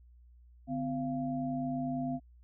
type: tone cluster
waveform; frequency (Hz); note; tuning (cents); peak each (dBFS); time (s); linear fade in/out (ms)
sine; 146.6 / 255.8 / 688; D3 / C4 / F5; -3 / -39 / -26; -40 / -33 / -38; 0.67-2.2; 50
effects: added 60 Hz sine -55 dBFS peak until 2.43 s